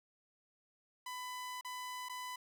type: tone with dropouts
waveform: sawtooth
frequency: 1000 Hz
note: B5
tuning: 21 cents sharp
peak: -38 dBFS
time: 1.06-2.36 s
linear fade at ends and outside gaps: 5 ms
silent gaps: 1.611-1.647 / 2.087-2.095 s
effects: none